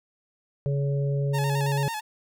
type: harmonic tone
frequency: 140.3 Hz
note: C#3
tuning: 21 cents sharp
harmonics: 1 / 3 / 4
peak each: -23 / -33 / -35 dBFS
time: 0.66-1.88 s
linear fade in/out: 0 ms
type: tone with vibrato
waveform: sawtooth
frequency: 885 Hz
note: A5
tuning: 10 cents sharp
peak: -26 dBFS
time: 1.33-2.01 s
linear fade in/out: 20 ms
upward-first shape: square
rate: 9 Hz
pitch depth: 62 cents each way
effects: none